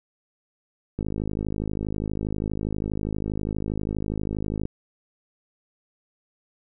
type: click train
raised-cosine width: 3 ms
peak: -15 dBFS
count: 193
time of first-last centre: 0.99-4.654 s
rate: 52.4 Hz
effects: none